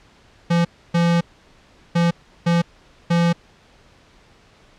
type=tone bursts at uneven times; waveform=square; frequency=170.6 Hz; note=F3; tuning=40 cents flat; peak=-15 dBFS; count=5; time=0.5-0.65 / 0.94-1.21 / 1.95-2.11 / 2.46-2.62 / 3.1-3.33 s; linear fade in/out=10 ms; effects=pink hiss -52 dBFS RMS until 4.78 s + low-pass 5000 Hz 12 dB/octave